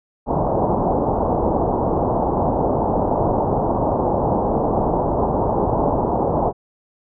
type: low-pass noise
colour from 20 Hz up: white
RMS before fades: -19 dBFS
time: 0.26-6.53 s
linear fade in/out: 50 ms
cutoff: 920 Hz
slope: 48 dB/octave
effects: none